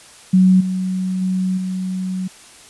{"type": "tone with level steps", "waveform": "sine", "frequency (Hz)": 186, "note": "F#3", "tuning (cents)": 9, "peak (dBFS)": [-8, -18, -16, -20], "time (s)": [0.33, 2.28], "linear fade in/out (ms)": 10, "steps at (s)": [0.6, 1.21, 1.57], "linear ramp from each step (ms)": 10, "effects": ["white hiss -43 dBFS RMS until 2.69 s", "resampled to 24000 Hz"]}